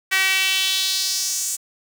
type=tone with high-pass filter sweep; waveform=sawtooth; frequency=381.1 Hz; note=G4; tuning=49 cents flat; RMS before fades=-21 dBFS; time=0.11-1.57 s; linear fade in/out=20 ms; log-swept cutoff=1900 to 7700 Hz; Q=2.7; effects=7-bit